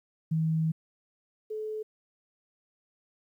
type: tone pair in turn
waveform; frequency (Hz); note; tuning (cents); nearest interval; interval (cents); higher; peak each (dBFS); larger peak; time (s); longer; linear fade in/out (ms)
sine; 160 / 431.6; D#3 / A4; +49 / -33; octave + perfect fourth; 1718; second; -24 / -32; first; 0.31-0.72 / 1.5-1.83; first; 10
effects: 11-bit